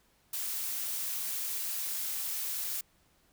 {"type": "noise", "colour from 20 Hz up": "blue", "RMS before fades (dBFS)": -35, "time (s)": [0.33, 2.81], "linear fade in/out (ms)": 5, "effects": ["pink hiss -68 dBFS RMS until 3.32 s"]}